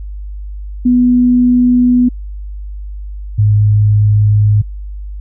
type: tone pair in turn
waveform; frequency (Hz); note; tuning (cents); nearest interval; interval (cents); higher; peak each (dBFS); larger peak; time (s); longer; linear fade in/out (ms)
sine; 246.9 / 104.77; B3 / G#2; 0 / +16; octave + minor third; 1484; first; -6; neither; 0.85-2.09 / 3.38-4.62; neither; 10
effects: added 50 Hz sine -22 dBFS peak until 5.2 s